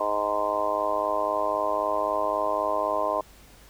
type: harmonic tone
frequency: 103.83 Hz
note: G#2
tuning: in tune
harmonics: 3 / 4 / 5 / 6 / 7 / 8 / 9 / 10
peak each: -38 / -36 / -34 / -27 / -36 / -36 / -32 / -28 dBFS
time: 0-3.21 s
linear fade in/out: 5 ms
effects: added 50 Hz sine -53 dBFS peak until 3.69 s + pink hiss -53 dBFS RMS until 3.69 s